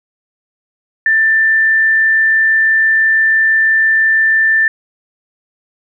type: tone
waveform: sine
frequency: 1777 Hz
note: A6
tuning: 17 cents sharp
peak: -8 dBFS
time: 1.06-4.68 s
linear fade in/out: 2 ms
effects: none